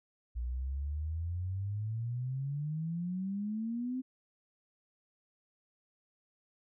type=exponential sweep; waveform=sine; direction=up; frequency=58.27 to 261.8 Hz; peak=-33 dBFS; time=0.35-4.02 s; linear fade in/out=20 ms; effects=none